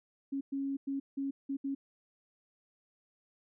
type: tone bursts at uneven times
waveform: sine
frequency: 275 Hz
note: C#4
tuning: 14 cents flat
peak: -32 dBFS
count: 6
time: 0.32-0.41 / 0.52-0.77 / 0.87-1 / 1.17-1.31 / 1.49-1.57 / 1.64-1.75 s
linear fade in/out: 10 ms
effects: none